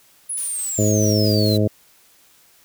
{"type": "exponential sweep", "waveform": "sine", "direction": "down", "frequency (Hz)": [10610, 3951], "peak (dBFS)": -23, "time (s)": [0.29, 1.57], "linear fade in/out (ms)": 10}
{"type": "noise with tremolo", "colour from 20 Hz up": "blue", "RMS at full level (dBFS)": -34, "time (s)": [0.37, 1.58], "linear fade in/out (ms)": 5, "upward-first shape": "square", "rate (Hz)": 4.6, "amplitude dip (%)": 30}
{"type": "harmonic tone", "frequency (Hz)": 105.4, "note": "G#2", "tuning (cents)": 26, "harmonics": [1, 2, 3, 4, 5, 6], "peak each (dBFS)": [-18, -21, -23, -24, -25, -26], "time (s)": [0.78, 1.68], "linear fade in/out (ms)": 10}
{"effects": ["white hiss -54 dBFS RMS until 2.64 s"]}